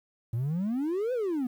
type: exponential two-way sweep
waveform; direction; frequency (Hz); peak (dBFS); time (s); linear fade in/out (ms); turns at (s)
triangle; up then down; 110 to 521 to 239.2; -24; 0.33-1.47; 5; 1.13
effects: tanh soft clip ceiling -21 dBFS + 10-bit